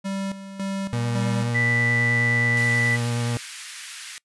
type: tone with tremolo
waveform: square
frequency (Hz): 194.9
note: G3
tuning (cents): -10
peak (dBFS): -26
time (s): 0.04-1.51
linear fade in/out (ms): 20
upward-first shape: square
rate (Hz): 1.8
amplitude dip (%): 70
type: tone with vibrato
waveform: 35% pulse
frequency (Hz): 118.9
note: A#2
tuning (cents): +35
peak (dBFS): -21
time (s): 0.93-3.37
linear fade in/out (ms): 0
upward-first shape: sine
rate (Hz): 9.4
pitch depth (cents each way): 12
type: tone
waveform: sine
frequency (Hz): 1975.5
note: B6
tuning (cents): 0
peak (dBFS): -20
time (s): 1.54-2.97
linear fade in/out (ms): 20
type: high-pass noise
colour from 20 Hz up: pink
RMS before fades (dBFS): -37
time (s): 2.57-4.18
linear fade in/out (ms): 0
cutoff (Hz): 1600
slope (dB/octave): 24
effects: noise-tail reverb RT60 0.1 s tail -24 dB re dry + resampled to 24000 Hz